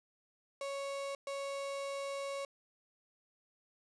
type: tone bursts at uneven times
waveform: 35% pulse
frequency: 554.4 Hz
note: C#5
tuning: in tune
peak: -36 dBFS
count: 2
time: 0.61-1.15 / 1.27-2.45 s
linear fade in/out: 2 ms
effects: resampled to 22050 Hz + 13-bit